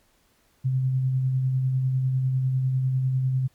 sine tone with tremolo, 130.4 Hz, C3, 5 cents flat, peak -19 dBFS, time 0.64-3.48 s, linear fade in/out 20 ms, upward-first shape sine, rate 10 Hz, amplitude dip 30%, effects pink hiss -64 dBFS RMS until 3.54 s + MP3 96 kbps

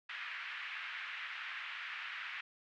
pink band-pass noise, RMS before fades -44 dBFS, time 0.09-2.41 s, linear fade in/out 5 ms, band 1500 to 2700 Hz, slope 24 dB/octave, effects none

